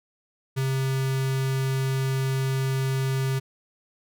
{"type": "tone with notch filter", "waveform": "square", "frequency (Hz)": 133.3, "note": "C3", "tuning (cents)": 33, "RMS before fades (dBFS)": -25, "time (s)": [0.56, 3.4], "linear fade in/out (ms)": 20, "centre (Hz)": 730, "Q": 1.8, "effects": []}